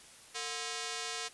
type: ring-modulated tone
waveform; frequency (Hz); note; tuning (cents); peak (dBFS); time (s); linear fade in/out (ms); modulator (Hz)
5% pulse; 587.3; D5; 0; -22; 0.34-1.29; 20; 134
effects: white hiss -55 dBFS RMS until 1.33 s + resampled to 24000 Hz